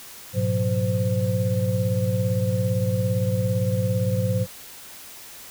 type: tone cluster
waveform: sine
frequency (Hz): 104.5 / 122.1 / 179.9 / 515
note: G#2 / B2 / F#3 / C5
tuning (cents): +11 / -19 / -48 / -28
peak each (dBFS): -23 / -26 / -27 / -27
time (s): 0.33-4.47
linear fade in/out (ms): 50
effects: white hiss -42 dBFS RMS until 5.5 s